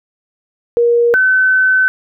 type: tone pair in turn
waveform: sine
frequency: 473.2 / 1520.7 Hz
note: A#4 / F#6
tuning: +26 / +47 cents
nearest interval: octave + minor sixth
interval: 2021 cents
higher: second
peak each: -8 dBFS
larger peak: neither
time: 0.77-1.14 / 1.14-1.88 s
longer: second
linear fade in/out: 0 ms
effects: none